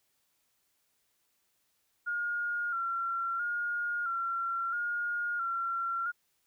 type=tone with vibrato; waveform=sine; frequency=1395 Hz; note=F6; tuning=2 cents flat; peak=-30 dBFS; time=2.06-6.12 s; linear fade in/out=20 ms; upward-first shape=square; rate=0.75 Hz; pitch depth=37 cents each way; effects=white hiss -75 dBFS RMS until 6.46 s